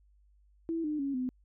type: tone with pitch steps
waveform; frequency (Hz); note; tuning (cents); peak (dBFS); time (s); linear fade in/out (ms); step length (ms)
sine; 329.6 / 302.2 / 277.2 / 254.2; E4 / D4 / C#4 / C4; 0 / +50 / 0 / -50; -30; 0.69-1.29; 0; 150
effects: added 50 Hz sine -61 dBFS peak until 1.44 s